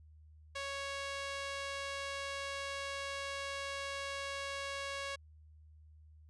sawtooth tone with band-pass filter, 554.4 Hz, C#5, in tune, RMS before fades -41 dBFS, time 0.55-5.16 s, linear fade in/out 10 ms, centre 2900 Hz, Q 0.55, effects added 77 Hz sine -56 dBFS peak until 6.29 s + resampled to 24000 Hz

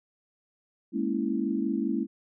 sine chord, A# half-diminished seventh, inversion third, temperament equal, 207.7 / 233.1 / 277.2 / 329.6 Hz, G#3 / A#3 / C#4 / E4, 0 / 0 / 0 / 0 cents, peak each -31 dBFS, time 0.92-2.07 s, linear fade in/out 50 ms, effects none

